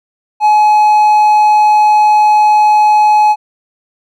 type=tone; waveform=triangle; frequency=847 Hz; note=G#5; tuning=34 cents sharp; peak=-3 dBFS; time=0.4-3.36 s; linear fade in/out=50 ms; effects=none